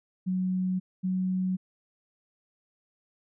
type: tone pair in turn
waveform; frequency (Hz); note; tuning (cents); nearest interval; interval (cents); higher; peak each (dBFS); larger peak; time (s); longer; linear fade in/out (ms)
sine; 185 / 185.65; F#3 / F#3; 0 / +6; unison; 6; second; -25; neither; 0.26-0.8 / 1.03-1.57; neither; 20
effects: none